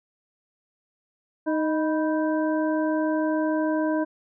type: harmonic tone with a mistuned harmonic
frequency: 311.1 Hz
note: D#4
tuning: in tune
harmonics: 1 / 2 / 3 / 5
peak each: -23 / -27 / -32 / -35 dBFS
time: 1.46-4.05 s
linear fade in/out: 20 ms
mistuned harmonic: 3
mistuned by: +85 cents
effects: none